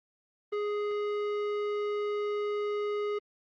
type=tone with tanh clipping; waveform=sine; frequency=415.3 Hz; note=G#4; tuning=in tune; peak=-31 dBFS; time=0.52-3.19 s; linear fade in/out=10 ms; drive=14 dB; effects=Opus 24 kbps